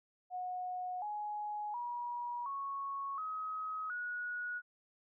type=tone with pitch steps; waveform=sine; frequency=729 / 837.4 / 961.9 / 1105 / 1269.3 / 1458 Hz; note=F#5 / G#5 / B5 / C#6 / D#6 / F#6; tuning=-26 / +14 / -46 / -6 / +34 / -26 cents; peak=-37 dBFS; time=0.3-4.62 s; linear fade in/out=50 ms; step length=720 ms; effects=none